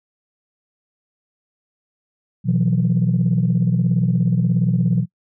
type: chord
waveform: sine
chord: B suspended fourth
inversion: none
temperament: equal with one note detuned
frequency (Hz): 123.47 / 164.81 / 181.71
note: B2 / E3 / F#3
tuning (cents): 0 / 0 / -31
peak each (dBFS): -18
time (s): 2.44-5.06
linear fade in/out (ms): 50
effects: noise-tail reverb RT60 0.1 s tail -25 dB re dry + tanh soft clip ceiling -8 dBFS